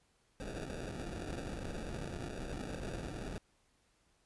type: noise with sample-and-hold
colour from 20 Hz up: pink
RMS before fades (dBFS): -42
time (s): 0.4-3.38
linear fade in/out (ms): 0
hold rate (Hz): 1050
effects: pink hiss -73 dBFS RMS until 4.25 s + resampled to 24000 Hz